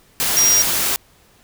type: tone in noise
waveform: sine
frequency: 5700 Hz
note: F8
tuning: 34 cents sharp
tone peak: -12 dBFS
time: 0.37-0.62 s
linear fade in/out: 0 ms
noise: white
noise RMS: -19 dBFS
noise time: 0.2-0.96 s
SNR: +4 dB
effects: pink hiss -53 dBFS RMS until 1.43 s